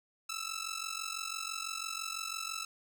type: ring-modulated tone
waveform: 10% pulse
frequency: 1318.5 Hz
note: E6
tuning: in tune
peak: -26 dBFS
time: 0.29-2.65 s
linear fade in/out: 5 ms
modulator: 23 Hz
effects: none